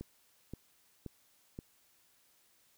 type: click train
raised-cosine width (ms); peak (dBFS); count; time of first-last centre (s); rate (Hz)
3; -29; 4; 0.01-1.589; 1.9
effects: white hiss -69 dBFS RMS until 2.77 s